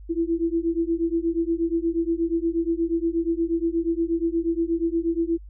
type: beating tone pair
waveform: sine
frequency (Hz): 329.6 / 338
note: E4 / E4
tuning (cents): 0 / +43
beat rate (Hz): 8.4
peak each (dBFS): -24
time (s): 0.09-5.38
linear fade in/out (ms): 20
effects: added 50 Hz sine -39 dBFS peak until 5.49 s